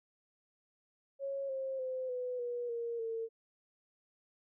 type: tone with pitch steps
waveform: sine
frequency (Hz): 550 / 532.5 / 515.5 / 499.1 / 483.2 / 467.9 / 453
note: C#5 / C5 / C5 / B4 / B4 / A#4 / A#4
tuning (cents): -14 / +30 / -26 / +18 / -38 / +6 / -50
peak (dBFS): -35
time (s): 1.19-3.29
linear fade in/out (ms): 50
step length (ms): 300
effects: none